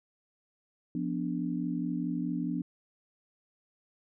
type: chord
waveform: sine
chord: B diminished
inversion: second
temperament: equal with one note detuned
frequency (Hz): 174.61 / 246.9 / 291.6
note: F3 / B3 / D4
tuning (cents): 0 / 0 / -12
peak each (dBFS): -34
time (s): 0.95-2.62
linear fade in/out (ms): 2
effects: none